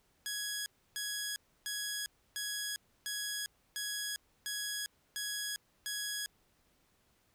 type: tone bursts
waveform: 10% pulse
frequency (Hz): 1668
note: G#6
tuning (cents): +7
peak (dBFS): -27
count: 9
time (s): 0.26-6.26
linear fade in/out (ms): 0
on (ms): 400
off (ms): 300
effects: pink hiss -72 dBFS RMS until 7.34 s